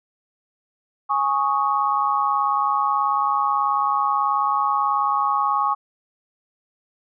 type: chord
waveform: sine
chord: Ab suspended fourth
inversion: none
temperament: just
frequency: 830.6 / 1107.5 / 1245.9 Hz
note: Ab5 / Db6 / Eb6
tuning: 0 / -2 / +2 cents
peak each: -23 / -20 / -25 dBFS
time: 1.09-5.75 s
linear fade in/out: 20 ms
effects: none